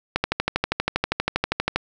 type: click train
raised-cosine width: 0.3 ms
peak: -4 dBFS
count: 21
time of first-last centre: 0.16-1.76 s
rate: 12.5 Hz
effects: none